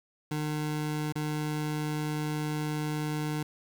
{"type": "tone with dropouts", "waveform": "25% pulse", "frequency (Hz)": 151.6, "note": "D#3", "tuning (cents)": -45, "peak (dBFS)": -26, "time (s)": [0.31, 3.43], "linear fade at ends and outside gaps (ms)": 5, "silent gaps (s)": [1.124, 1.155], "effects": ["9-bit"]}